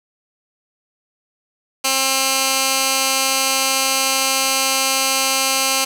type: tone with band-pass filter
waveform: 15% pulse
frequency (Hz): 266.6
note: C4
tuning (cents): +33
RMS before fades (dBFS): -18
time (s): 1.84-5.85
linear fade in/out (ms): 10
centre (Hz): 7400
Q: 0.57
effects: none